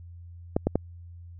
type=clicks; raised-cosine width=2 ms; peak=-9 dBFS; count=3; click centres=0.565 / 0.67 / 0.756 s; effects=added 86 Hz sine -42 dBFS peak until 1.39 s